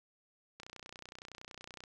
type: click train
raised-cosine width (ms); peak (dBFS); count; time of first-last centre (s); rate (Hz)
0.2; -30; 39; 0.6-1.838; 30.7
effects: none